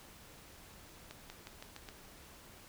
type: accelerating click train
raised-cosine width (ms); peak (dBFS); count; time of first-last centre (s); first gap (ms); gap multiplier
0.2; -29; 6; 1.11-1.888; 190; 0.9
effects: pink hiss -56 dBFS RMS until 2.68 s